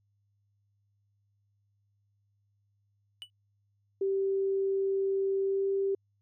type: tone with exponential decay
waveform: triangle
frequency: 2960 Hz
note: F#7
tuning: in tune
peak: -34 dBFS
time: 3.22-3.3 s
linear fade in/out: 0 ms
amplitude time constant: 17 ms
type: tone with pitch glide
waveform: sine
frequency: 389.3 to 391.8 Hz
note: G4 to G4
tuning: -12 to -1 cents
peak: -26 dBFS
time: 4.01-5.95 s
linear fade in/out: 5 ms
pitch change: +11 cents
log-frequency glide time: 5.42-5.67 s
effects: added 101 Hz sine -70 dBFS peak until 6.21 s